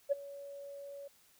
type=tone with ADSR envelope; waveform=sine; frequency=563 Hz; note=C#5; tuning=27 cents sharp; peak=-24 dBFS; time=0.09-1.08 s; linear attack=30 ms; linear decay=16 ms; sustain=-20 dB; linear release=8 ms; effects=tanh soft clip ceiling -20 dBFS + white hiss -66 dBFS RMS until 1.39 s